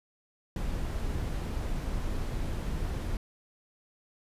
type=noise; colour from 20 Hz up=brown; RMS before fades=-32 dBFS; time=0.56-3.17 s; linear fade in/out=2 ms; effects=resampled to 32000 Hz